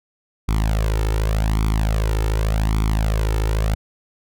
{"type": "tone with flanger", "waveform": "sawtooth", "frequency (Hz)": 53.6, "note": "A1", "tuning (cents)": -45, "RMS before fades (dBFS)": -19, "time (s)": [0.48, 3.75], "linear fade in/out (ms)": 10, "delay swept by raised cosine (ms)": [0.87, 2.27], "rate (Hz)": 0.86, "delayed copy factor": 0.8, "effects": []}